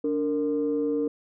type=tone pair together; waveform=sine; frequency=290 / 460.3 Hz; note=D4 / A#4; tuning=-22 / -22 cents; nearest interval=minor sixth; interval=800 cents; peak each=-25 dBFS; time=0.04-1.08 s; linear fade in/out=5 ms; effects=tanh soft clip ceiling -17 dBFS